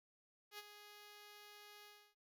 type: tone with ADSR envelope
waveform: 5% pulse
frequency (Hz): 415.2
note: G#4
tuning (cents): 0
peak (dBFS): -36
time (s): 0.51-2.15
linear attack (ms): 76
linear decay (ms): 30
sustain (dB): -10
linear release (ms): 310
effects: none